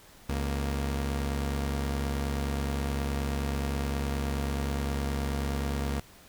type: tone pair together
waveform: sawtooth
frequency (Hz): 69.5 / 233.8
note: C#2 / A#3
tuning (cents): +5 / +5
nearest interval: octave + major sixth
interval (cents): 2100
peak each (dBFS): -25 / -32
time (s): 0.29-6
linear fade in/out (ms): 5
effects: pink hiss -54 dBFS RMS until 6.28 s